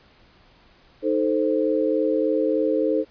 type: chord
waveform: sine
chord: A diminished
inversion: second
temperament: equal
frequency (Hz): 311.1 / 440 / 523.3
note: Eb4 / A4 / C5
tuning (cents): 0 / 0 / 0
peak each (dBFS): -23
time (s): 1.02-3.05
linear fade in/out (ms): 50
effects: pink hiss -55 dBFS RMS until 3.1 s + resampled to 11025 Hz